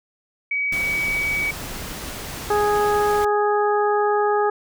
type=tone; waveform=sine; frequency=2269 Hz; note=C#7; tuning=40 cents sharp; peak=-20 dBFS; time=0.51-1.51 s; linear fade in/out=5 ms
type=noise; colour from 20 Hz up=pink; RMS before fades=-32 dBFS; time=0.72-3.25 s; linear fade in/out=5 ms
type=harmonic tone; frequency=415.3 Hz; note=G#4; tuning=in tune; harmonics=1 / 2 / 3 / 4; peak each=-19 / -21 / -25 / -30 dBFS; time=2.5-4.5 s; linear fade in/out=5 ms
effects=none